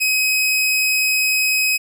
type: tone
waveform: sawtooth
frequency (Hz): 2534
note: D#7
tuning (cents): +31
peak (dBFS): -12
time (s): 0-1.78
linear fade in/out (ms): 20
effects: none